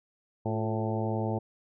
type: harmonic tone with a mistuned harmonic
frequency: 110 Hz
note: A2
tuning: in tune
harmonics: 1 / 2 / 3 / 4 / 5 / 6 / 7 / 8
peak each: -31 / -34 / -36 / -37 / -38 / -39 / -39 / -40 dBFS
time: 0.45-1.39 s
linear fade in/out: 10 ms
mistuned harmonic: 3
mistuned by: +64 cents
effects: none